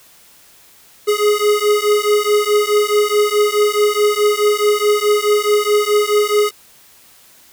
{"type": "beating tone pair", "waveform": "square", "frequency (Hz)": [415.3, 420], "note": ["G#4", "G#4"], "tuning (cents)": [0, 19], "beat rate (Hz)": 4.7, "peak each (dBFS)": -16, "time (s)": [1.07, 6.51], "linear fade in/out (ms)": 20, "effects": ["white hiss -47 dBFS RMS until 7.52 s"]}